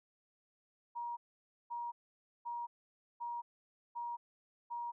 sine tone bursts, 949 Hz, A#5, 31 cents sharp, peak -38 dBFS, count 6, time 0.95-4.92 s, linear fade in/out 20 ms, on 220 ms, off 530 ms, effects none

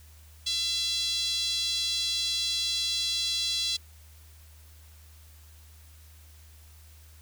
5% pulse tone with high-pass filter, 674 Hz, E5, 38 cents sharp, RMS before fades -29 dBFS, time 0.46-3.77 s, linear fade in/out 10 ms, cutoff 3700 Hz, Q 6.4, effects added 77 Hz sine -50 dBFS peak until 7.21 s + white hiss -58 dBFS RMS until 7.21 s

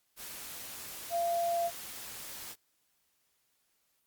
sine tone in noise, 685 Hz, F5, 34 cents flat, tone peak -28 dBFS, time 1.1-1.71 s, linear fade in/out 50 ms, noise white, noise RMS -44 dBFS, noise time 0.16-2.56 s, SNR +13 dB, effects white hiss -75 dBFS RMS until 4.06 s + Opus 48 kbps

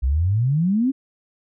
sine exponential sweep, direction up, 60.4 to 279.1 Hz, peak -16 dBFS, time 0.02-0.92 s, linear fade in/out 20 ms, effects none

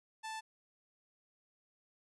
sawtooth tone, 880 Hz, A5, in tune, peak -37 dBFS, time 0.23-0.41 s, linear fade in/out 20 ms, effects resampled to 24000 Hz

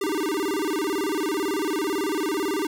square tone with vibrato, 349.2 Hz, F4, in tune, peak -24 dBFS, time 0.01-2.67 s, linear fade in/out 5 ms, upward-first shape square, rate 18 Hz, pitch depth 220 cents each way, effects none

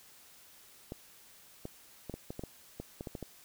clicks, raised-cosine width 2 ms, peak -26 dBFS, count 12, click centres 0.921 / 1.654 / 2.097 / 2.14 / 2.305 / 2.394 / 2.437 / 2.8 / 3.009 / 3.072 / 3.152 / 3.227 s, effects white hiss -58 dBFS RMS until 3.44 s

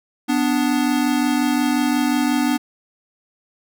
square tone pair together, 247.9 / 293.5 Hz, B3 / D4, +7 / -1 cents, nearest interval minor third, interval 292 cents, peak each -20 dBFS, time 0.28-2.58 s, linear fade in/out 20 ms, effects none

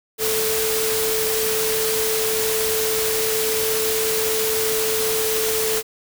sine tone in noise, 440 Hz, A4, in tune, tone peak -22 dBFS, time 0.18-5.83 s, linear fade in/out 50 ms, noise white, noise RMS -23 dBFS, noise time 0.18-5.83 s, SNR -2 dB, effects none

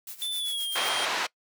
blue noise with tremolo, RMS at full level -38 dBFS, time 0.07-0.89 s, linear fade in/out 2 ms, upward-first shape sine, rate 7.7 Hz, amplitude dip 80%
square tone with pitch glide, 3518 to 3207 Hz, A7 to G7, -1 to +39 cents, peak -29 dBFS, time 0.22-1.05 s, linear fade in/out 0 ms, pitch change -160 cents, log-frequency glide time 0.35-0.69 s
pink band-pass noise, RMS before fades -29 dBFS, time 0.75-1.27 s, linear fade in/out 10 ms, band 740 to 4500 Hz, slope 12 dB/octave
effects noise-tail reverb RT60 0.1 s tail -22 dB re dry

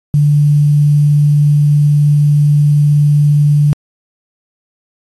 sine tone with quantisation, 146.83 Hz, D3, in tune, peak -6 dBFS, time 0.14-3.73 s, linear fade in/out 0 ms, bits 6, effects AAC 32 kbps

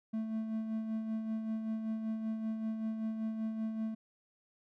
triangle tone with tremolo, 220.8 Hz, A3, 6 cents sharp, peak -30 dBFS, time 0.13-3.95 s, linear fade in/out 10 ms, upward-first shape sine, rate 5.2 Hz, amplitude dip 45%, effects none

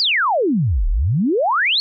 sine exponential two-way sweep, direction down then up, 5000 to 34.15 to 4466 Hz, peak -14 dBFS, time 0-1.8 s, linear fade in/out 0 ms, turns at 0.88 s, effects none

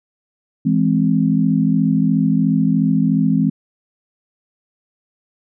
sine chord, E augmented, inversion none, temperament equal, 164.81 / 207.7 / 261.6 Hz, E3 / G#3 / B#3, 0 / 0 / 0 cents, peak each -17 dBFS, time 0.65-3.5 s, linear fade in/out 10 ms, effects none

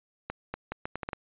accelerating click train, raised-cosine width 0.5 ms, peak -18 dBFS, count 8, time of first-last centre 0.3-1.132 s, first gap 240 ms, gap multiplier 0.75, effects resampled to 8000 Hz

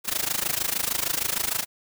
white noise with amplitude modulation, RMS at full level -23 dBFS, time 0.04-1.66 s, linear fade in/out 50 ms, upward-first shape sine, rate 26.5 Hz, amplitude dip 90%, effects none

